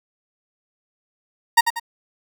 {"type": "tone with echo", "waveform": "30% pulse", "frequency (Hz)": 932.3, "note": "A#5", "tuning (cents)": 0, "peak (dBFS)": -6, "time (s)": [1.57, 1.61], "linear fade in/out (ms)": 10, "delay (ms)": 94, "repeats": 2, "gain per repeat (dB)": -8, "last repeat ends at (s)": 1.798, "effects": []}